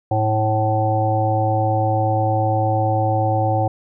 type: harmonic tone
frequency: 108.7 Hz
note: A2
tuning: 21 cents flat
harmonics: 1 / 3 / 5 / 7 / 8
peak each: -19 / -26 / -23 / -20 / -29 dBFS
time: 0.11-3.68 s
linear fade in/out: 5 ms
effects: none